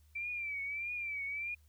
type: tone with vibrato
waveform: sine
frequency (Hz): 2332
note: D7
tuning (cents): -13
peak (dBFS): -36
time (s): 0.15-1.55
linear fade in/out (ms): 10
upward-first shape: triangle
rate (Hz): 1.6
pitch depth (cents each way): 96
effects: added 75 Hz sine -61 dBFS peak until 1.68 s + white hiss -74 dBFS RMS until 1.68 s